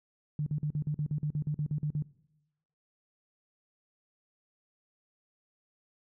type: tone bursts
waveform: sine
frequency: 149.4 Hz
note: D3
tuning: 30 cents sharp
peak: -28 dBFS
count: 14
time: 0.39-2.024 s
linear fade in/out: 2 ms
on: 74 ms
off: 46 ms
effects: noise-tail reverb RT60 0.9 s tail -21 dB re dry